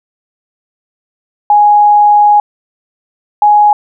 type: tone pair in turn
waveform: sine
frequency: 830.6 / 833.8 Hz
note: G#5 / G#5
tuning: 0 / +7 cents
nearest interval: unison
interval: 7 cents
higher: second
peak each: -3 dBFS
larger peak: neither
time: 1.5-2.4 / 3.42-3.73 s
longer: first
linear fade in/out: 2 ms
effects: none